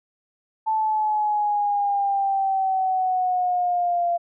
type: exponential sweep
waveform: sine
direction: down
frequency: 880 to 688 Hz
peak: -19 dBFS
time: 0.66-4.18 s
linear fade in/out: 20 ms
effects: none